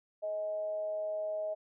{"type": "tone with amplitude modulation", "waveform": "sine", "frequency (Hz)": 630, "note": "D#5", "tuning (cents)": 21, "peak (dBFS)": -31, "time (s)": [0.22, 1.55], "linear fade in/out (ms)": 20, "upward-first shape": "sine", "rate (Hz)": 201, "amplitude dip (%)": 35, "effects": []}